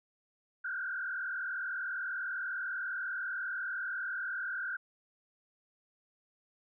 sine tone with frequency modulation, 1503 Hz, F#6, 27 cents sharp, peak -34 dBFS, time 0.64-4.77 s, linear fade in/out 10 ms, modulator 40.1 Hz, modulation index 2.2, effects none

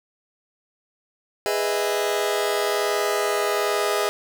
sawtooth chord, E major seventh, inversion first, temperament just, 412 / 494.4 / 618.1 / 659.3 Hz, G#4 / B4 / D#5 / E5, -14 / +2 / -12 / 0 cents, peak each -20 / -25 / -23 / -25 dBFS, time 1.46-4.09 s, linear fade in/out 0 ms, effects none

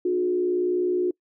sine tone with frequency modulation, 359.8 Hz, F#4, 48 cents flat, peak -20 dBFS, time 0.05-1.11 s, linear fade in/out 5 ms, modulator 61.3 Hz, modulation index 0.54, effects noise-tail reverb RT60 0.1 s tail -24 dB re dry

